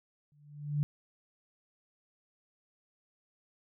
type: tone with exponential growth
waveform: sine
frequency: 146.83 Hz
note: D3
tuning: in tune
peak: -24 dBFS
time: 0.32-0.83 s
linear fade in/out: 0 ms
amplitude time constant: 110 ms
effects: none